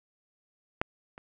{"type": "clicks", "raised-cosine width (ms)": 0.5, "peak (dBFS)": [-11, -30], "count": 2, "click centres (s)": [0.815, 1.179], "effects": []}